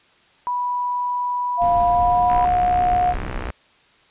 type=tone; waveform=sine; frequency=982 Hz; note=B5; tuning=10 cents flat; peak=-20 dBFS; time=0.47-2.45 s; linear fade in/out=0 ms
type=tone with pitch glide; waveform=sine; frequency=698.5 to 720.2 Hz; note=F5 to F#5; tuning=0 to -47 cents; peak=-15 dBFS; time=1.57-3.15 s; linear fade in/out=50 ms; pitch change=+53 cents; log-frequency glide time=1.77-2.29 s
type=noise; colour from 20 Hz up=brown; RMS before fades=-29 dBFS; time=1.61-3.51 s; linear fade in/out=10 ms
type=click train; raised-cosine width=0.5 ms; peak=-15 dBFS; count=77; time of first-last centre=2.3-3.503 s; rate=63.2 Hz
effects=white hiss -55 dBFS RMS until 4.1 s + resampled to 8000 Hz